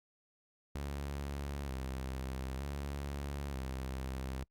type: tone with vibrato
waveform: sawtooth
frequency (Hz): 68.1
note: C#2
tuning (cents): -30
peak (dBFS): -34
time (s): 0.75-4.44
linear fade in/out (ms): 5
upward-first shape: square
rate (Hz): 0.54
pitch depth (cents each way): 62
effects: noise-tail reverb RT60 0.1 s tail -26 dB re dry + Opus 48 kbps